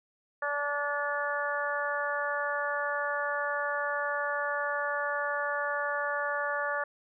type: harmonic tone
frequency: 289.1 Hz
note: D4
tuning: 27 cents flat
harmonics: 2 / 3 / 4 / 5 / 6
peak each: -34 / -38 / -35 / -35 / -34 dBFS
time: 0.42-6.84 s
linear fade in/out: 5 ms
effects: none